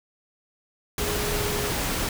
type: tone in noise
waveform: sine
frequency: 415.3 Hz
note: G#4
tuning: in tune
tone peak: -31 dBFS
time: 1-1.71 s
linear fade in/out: 2 ms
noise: pink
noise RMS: -27 dBFS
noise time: 0.98-2.09 s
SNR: -7 dB
effects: none